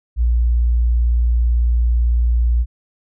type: tone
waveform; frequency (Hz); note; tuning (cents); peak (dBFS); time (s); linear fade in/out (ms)
sine; 59; A#1; +22; -12; 0.16-2.66; 50
effects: none